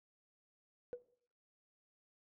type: tone with exponential decay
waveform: sine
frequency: 490 Hz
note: B4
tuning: 14 cents flat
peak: -35 dBFS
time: 0.93-1.02 s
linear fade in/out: 0 ms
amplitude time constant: 19 ms
effects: noise-tail reverb RT60 0.6 s tail -19 dB re dry + tanh soft clip ceiling -36 dBFS